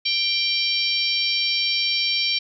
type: harmonic tone with a mistuned harmonic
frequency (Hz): 786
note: G5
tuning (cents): +4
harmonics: 3 / 4 / 5 / 6 / 7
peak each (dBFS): -26 / -26 / -26 / -26 / -26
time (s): 0.05-2.39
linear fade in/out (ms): 10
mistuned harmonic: 6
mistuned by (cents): -44
effects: none